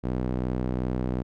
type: tone with band-pass filter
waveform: sawtooth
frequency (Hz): 62.7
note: B1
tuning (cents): +27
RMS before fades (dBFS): -28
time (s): 0.03-1.23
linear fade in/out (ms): 20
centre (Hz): 260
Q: 0.73
effects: none